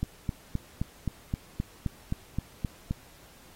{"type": "click train", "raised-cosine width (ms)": 5, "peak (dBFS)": -16, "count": 12, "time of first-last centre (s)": [0.03, 2.91], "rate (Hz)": 3.82, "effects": ["pink hiss -55 dBFS RMS until 3.55 s", "AAC 48 kbps"]}